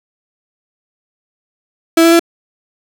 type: tone with pitch steps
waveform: 35% pulse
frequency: 329.6 / 333.2 / 336.9 Hz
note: E4 / E4 / E4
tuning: 0 / +19 / +38 cents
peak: -4 dBFS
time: 1.97-2.195 s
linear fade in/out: 5 ms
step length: 75 ms
effects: none